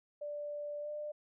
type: tone with pitch glide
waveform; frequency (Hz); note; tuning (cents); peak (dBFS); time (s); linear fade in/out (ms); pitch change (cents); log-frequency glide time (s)
sine; 587.3 to 596.9; D5 to D5; 0 to +28; -38; 0.21-1.12; 10; +28; 0.81-0.89
effects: none